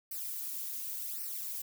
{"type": "noise with flanger", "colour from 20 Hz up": "violet", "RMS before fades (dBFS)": -39, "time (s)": [0.11, 1.62], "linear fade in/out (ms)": 5, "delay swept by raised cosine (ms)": [0.28, 2.88], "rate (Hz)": 0.9, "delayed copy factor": -1, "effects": []}